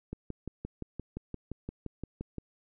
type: click train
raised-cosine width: 3 ms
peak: -24 dBFS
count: 14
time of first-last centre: 0.13-2.383 s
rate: 5.77 Hz
effects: none